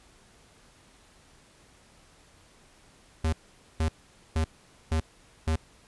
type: tone bursts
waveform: square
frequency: 79.7 Hz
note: D#2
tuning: 42 cents sharp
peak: -24 dBFS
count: 5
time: 3.24-5.56 s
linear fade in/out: 5 ms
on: 88 ms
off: 470 ms
effects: pink hiss -58 dBFS RMS until 5.87 s + resampled to 24000 Hz